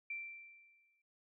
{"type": "tone with exponential decay", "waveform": "sine", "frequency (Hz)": 2349, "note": "D7", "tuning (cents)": 0, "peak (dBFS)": -38, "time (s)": [0.1, 1.02], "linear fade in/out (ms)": 5, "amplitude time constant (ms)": 200, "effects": []}